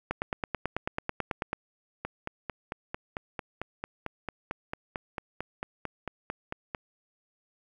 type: two click trains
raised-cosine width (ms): 0.5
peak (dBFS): -14 / -18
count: 14 / 22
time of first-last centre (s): 0.11-1.531 / 2.05-6.748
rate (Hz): 9.15 / 4.47
effects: 9-bit